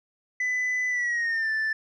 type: tone with pitch glide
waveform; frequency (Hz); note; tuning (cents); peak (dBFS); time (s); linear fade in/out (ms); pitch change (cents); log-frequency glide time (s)
sine; 2000 to 1761.3; B6 to A6; +21 to +1; -21; 0.4-1.73; 5; -220; 0.89-1.51
effects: tanh soft clip ceiling -23 dBFS